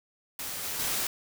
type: noise with level steps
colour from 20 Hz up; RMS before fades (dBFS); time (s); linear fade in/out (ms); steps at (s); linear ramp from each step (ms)
white; -36 / -34 / -30; 0.39-1.07; 2; 0.63 / 0.79; 10
effects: none

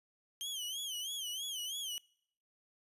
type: tone with vibrato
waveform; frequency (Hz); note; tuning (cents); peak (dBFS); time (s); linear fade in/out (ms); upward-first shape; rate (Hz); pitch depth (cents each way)
sawtooth; 3136; G7; 0; -35; 0.41-1.98; 0; sine; 3.1; 130
effects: noise-tail reverb RT60 0.7 s tail -26 dB re dry + resampled to 32000 Hz

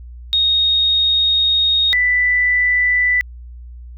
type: tone pair in turn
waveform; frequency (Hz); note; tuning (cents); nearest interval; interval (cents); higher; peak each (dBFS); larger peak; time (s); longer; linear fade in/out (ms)
sine; 3729 / 1983.4; A#7 / B6; 0 / +7; major seventh; 1093; first; -12; neither; 0.33-1.93 / 1.93-3.21; first; 0
effects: added 60 Hz sine -32 dBFS peak until 3.97 s

